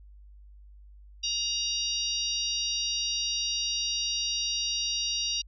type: harmonic tone with a mistuned harmonic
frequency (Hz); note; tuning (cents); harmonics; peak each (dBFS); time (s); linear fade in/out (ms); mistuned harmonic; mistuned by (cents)
940; A#5; +14; 3 / 4 / 5 / 6; -33 / -33 / -33 / -33; 1.23-5.42; 10; 6; +16
effects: added 50 Hz sine -48 dBFS peak until 5.47 s